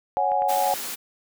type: chord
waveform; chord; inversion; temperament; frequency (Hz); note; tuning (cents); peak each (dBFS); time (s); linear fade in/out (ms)
sine; C# suspended fourth; none; just; 554.4 / 739.2 / 831.5; C#5 / F#5 / G#5; 0 / -2 / +2; -27 / -23 / -23; 0.17-0.74; 0
type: clicks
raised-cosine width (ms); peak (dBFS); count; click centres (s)
0.5; -26 / -24; 2; 0.318 / 0.421
type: high-pass noise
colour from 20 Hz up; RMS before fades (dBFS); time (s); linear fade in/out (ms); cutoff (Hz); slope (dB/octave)
white; -32; 0.48-0.96; 20; 160; 96
effects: none